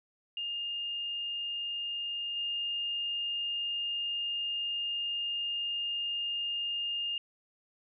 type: tone with level steps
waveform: sine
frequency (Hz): 2823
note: F7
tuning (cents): +18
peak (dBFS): -33 / -31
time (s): 0.37-7.18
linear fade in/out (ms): 2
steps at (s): 2.36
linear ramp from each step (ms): 10
effects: none